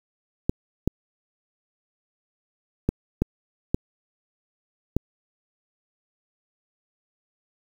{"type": "clicks", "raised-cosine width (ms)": 3, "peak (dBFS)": -7, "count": 6, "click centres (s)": [0.495, 0.876, 2.89, 3.22, 3.745, 4.966], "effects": ["7-bit"]}